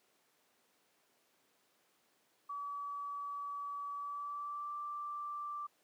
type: tone with pitch glide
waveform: sine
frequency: 1144 to 1174.1 Hz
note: D6 to D6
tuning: -46 to -1 cents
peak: -39 dBFS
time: 2.49-5.67 s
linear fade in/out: 10 ms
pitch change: +45 cents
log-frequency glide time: 3.94-4.75 s
effects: pink hiss -73 dBFS RMS until 5.83 s + high-pass 300 Hz 12 dB/octave